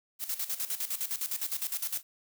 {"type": "noise with tremolo", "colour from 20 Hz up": "blue", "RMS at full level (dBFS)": -32, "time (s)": [0.19, 2.03], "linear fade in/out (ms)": 50, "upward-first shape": "square", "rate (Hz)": 9.8, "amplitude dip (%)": 75, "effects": []}